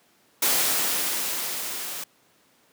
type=noise with level ramp; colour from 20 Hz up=white; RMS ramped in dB=-21 to -34 dBFS; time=0.42-2.04 s; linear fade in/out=5 ms; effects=pink hiss -61 dBFS RMS until 2.72 s + high-pass 200 Hz 12 dB/octave